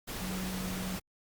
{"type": "tone in noise", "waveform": "sine", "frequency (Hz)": 186, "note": "F#3", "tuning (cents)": 9, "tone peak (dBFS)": -36, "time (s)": [0.2, 0.97], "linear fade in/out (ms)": 20, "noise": "pink", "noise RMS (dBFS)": -39, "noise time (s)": [0.07, 1], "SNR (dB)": 0, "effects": ["Opus 48 kbps"]}